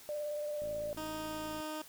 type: tone with vibrato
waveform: sine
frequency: 594 Hz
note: D5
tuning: 20 cents sharp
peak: -35 dBFS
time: 0.09-0.93 s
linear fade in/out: 0 ms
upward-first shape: square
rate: 18 Hz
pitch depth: 13 cents each way
type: click train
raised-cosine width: 3 ms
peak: -39 dBFS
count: 55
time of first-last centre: 0.62-1.602 s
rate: 55 Hz
type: tone with pitch glide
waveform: 15% pulse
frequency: 311.1 to 309 Hz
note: D#4 to D#4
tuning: 0 to -12 cents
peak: -32 dBFS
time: 0.97-1.82 s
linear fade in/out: 5 ms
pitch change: -12 cents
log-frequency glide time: 1.21-1.54 s
effects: white hiss -55 dBFS RMS until 1.88 s